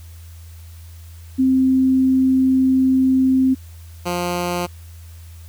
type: tone pair in turn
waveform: sine / 10% pulse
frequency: 261.6 / 176.12 Hz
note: C4 / F3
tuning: 0 / +15 cents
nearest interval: perfect fifth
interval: 685 cents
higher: first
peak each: -12 dBFS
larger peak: neither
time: 1.38-3.55 / 4.05-4.67 s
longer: first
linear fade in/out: 20 ms
effects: added 83 Hz sine -36 dBFS peak until 5.48 s + white hiss -50 dBFS RMS until 5.48 s